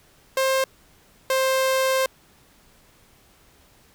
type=tone pair in turn; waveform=sawtooth; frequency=530 / 526.6 Hz; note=C5 / C5; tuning=+22 / +11 cents; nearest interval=unison; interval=11 cents; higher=first; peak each=-15 dBFS; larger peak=neither; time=0.37-0.64 / 1.3-2.06 s; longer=second; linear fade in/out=2 ms; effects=pink hiss -56 dBFS RMS until 3.94 s